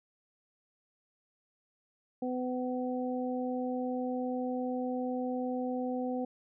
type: harmonic tone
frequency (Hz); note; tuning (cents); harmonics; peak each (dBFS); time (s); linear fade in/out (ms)
251.8; B3; +34; 1 / 2 / 3; -33 / -36 / -40; 2.22-6.25; 5
effects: none